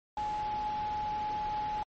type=tone in noise; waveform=sine; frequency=846 Hz; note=G#5; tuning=32 cents sharp; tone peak=-31 dBFS; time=0.17-1.83 s; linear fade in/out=2 ms; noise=pink; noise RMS=-44 dBFS; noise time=0.17-1.83 s; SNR=+10 dB; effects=low-pass 4000 Hz 12 dB/octave + MP3 32 kbps